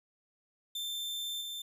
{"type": "tone with level steps", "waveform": "40% pulse", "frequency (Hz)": 3562, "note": "A7", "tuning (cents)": 21, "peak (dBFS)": [-34, -37], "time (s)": [0.75, 1.62], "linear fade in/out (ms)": 5, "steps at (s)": 1.41, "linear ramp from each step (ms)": 5, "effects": []}